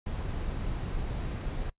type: noise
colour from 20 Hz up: brown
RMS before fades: -33 dBFS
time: 0.06-1.7 s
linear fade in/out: 5 ms
effects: noise-tail reverb RT60 0.1 s tail -21 dB re dry + resampled to 8000 Hz